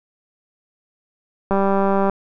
click train, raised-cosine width 1 ms, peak -6 dBFS, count 116, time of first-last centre 1.51-2.097 s, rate 196 Hz, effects none

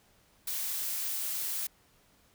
blue noise, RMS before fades -34 dBFS, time 0.47-1.67 s, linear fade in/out 5 ms, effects pink hiss -65 dBFS RMS until 2.34 s

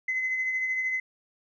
sine tone with tremolo, 2041 Hz, C7, 44 cents flat, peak -23 dBFS, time 0.08-1 s, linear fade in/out 5 ms, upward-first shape triangle, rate 13 Hz, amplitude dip 45%, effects tanh soft clip ceiling -20 dBFS

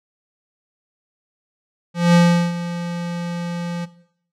square tone with ADSR envelope, 172.8 Hz, F3, 18 cents flat, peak -10 dBFS, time 1.94-3.86 s, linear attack 200 ms, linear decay 380 ms, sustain -15 dB, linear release 21 ms, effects noise-tail reverb RT60 0.7 s tail -17 dB re dry + low-pass 7000 Hz 12 dB/octave

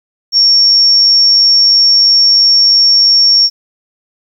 sine tone with amplitude modulation, 5500 Hz, F8, 27 cents flat, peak -3 dBFS, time 0.32-3.5 s, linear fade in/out 50 ms, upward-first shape sine, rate 103 Hz, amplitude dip 30%, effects 7-bit

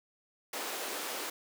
pink high-pass noise, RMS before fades -38 dBFS, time 0.53-1.3 s, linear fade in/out 5 ms, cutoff 330 Hz, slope 24 dB/octave, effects none

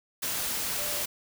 sine tone in noise, 590 Hz, D5, 8 cents sharp, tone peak -40 dBFS, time 0.78-1.03 s, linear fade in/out 10 ms, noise white, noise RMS -31 dBFS, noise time 0.22-1.06 s, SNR -12 dB, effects none

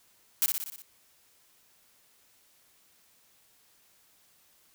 blue noise with echo, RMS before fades -24 dBFS, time 0.42-0.46 s, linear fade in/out 0 ms, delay 60 ms, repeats 6, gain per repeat -4 dB, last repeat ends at 0.82 s, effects white hiss -64 dBFS RMS until 4.74 s

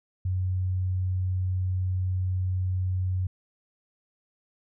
sine tone, 92.4 Hz, F#2, 2 cents flat, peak -24 dBFS, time 0.25-3.27 s, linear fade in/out 5 ms, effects none

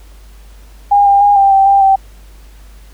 sine tone with pitch steps, 811 / 799 / 815 / 789 / 779 / 792 / 776 Hz, G#5 / G5 / G#5 / G5 / G5 / G5 / G5, -41 / +33 / -33 / +11 / -11 / +18 / -18 cents, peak -5 dBFS, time 0.91-1.96 s, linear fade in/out 10 ms, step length 150 ms, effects added 50 Hz sine -35 dBFS peak until 2.93 s + pink hiss -47 dBFS RMS until 2.93 s

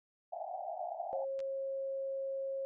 pink band-pass noise, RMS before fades -41 dBFS, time 0.32-1.25 s, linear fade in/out 10 ms, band 640 to 790 Hz, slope 96 dB/octave
sine tone, 541 Hz, C#5, 42 cents flat, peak -35 dBFS, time 1.13-2.65 s, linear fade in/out 0 ms
clicks, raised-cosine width 0.2 ms, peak -36 dBFS, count 2, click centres 1.392 / 1.403 s
effects none

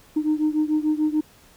sine beating tone pair, 304.1 / 310.9 Hz, D#4 / D#4, -40 / -1 cents, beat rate 6.8 Hz, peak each -20 / -22 dBFS, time 0.16-1.21 s, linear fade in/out 10 ms, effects tanh soft clip ceiling -14 dBFS + pink hiss -53 dBFS RMS until 1.56 s

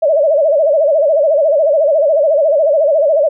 sine tone with vibrato, 603 Hz, D5, 46 cents sharp, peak -8 dBFS, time 0.02-3.29 s, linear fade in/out 10 ms, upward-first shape sine, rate 14 Hz, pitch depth 150 cents each way, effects none

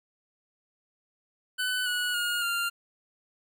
25% pulse tone with pitch steps, 1502 / 1465.2 / 1429.2 / 1394.1 Hz, F#6 / F#6 / F6 / F6, +26 / -17 / +40 / -3 cents, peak -23 dBFS, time 1.58-2.7 s, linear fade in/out 20 ms, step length 280 ms, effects 10-bit

